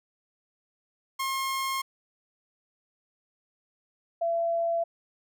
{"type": "tone pair in turn", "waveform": ["sawtooth", "sine"], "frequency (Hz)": [1072, 673.9], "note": ["C6", "E5"], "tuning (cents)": [42, 38], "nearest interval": "minor sixth", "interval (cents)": 804, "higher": "first", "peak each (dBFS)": -24, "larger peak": "neither", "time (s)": [[1.19, 1.82], [4.21, 4.84]], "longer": "neither", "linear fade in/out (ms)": 10, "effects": []}